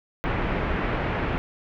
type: low-pass noise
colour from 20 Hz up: pink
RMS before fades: -26 dBFS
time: 0.24-1.38 s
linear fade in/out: 0 ms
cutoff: 2400 Hz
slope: 24 dB/octave
effects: none